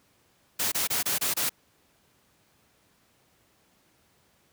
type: noise bursts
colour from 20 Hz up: white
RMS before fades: -27 dBFS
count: 6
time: 0.59-1.495 s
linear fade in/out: 10 ms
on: 130 ms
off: 25 ms
effects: pink hiss -65 dBFS RMS until 4.52 s + high-pass 80 Hz 12 dB/octave